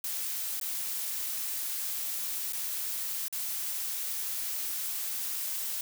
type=noise with dropouts; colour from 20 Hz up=blue; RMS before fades=-34 dBFS; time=0.04-5.81 s; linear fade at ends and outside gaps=2 ms; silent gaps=0.599-0.612 / 2.524-2.531 / 3.282-3.326 s; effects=none